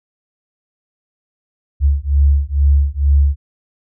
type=beating tone pair; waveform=sine; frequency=69.7 / 71.9 Hz; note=C#2 / D2; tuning=+10 / -36 cents; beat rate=2.2 Hz; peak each=-13 / -13 dBFS; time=1.8-3.36 s; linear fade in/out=50 ms; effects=none